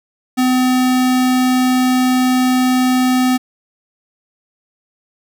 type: tone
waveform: square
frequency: 254.4 Hz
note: C4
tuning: 48 cents flat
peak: -12 dBFS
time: 0.37-3.38 s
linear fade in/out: 20 ms
effects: none